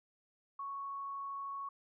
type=tone with frequency modulation; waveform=sine; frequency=1108.7 Hz; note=C#6; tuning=in tune; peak=-39 dBFS; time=0.59-1.69 s; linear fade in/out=5 ms; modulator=32.9 Hz; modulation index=0.23; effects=none